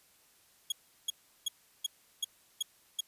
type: tone bursts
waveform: sawtooth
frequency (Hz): 3319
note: G#7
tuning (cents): -2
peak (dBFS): -26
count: 7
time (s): 0.7-3.007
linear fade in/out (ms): 5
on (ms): 21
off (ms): 360
effects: white hiss -65 dBFS RMS until 3.07 s + resampled to 32000 Hz